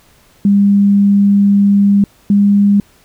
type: tone pair in turn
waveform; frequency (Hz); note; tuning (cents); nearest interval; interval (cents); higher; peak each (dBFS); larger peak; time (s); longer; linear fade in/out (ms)
sine; 200.8 / 202.1; G3 / G#3; +42 / -47; unison; 11; second; -6; neither; 0.45-2.04 / 2.3-2.8; first; 2
effects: pink hiss -49 dBFS RMS until 3.04 s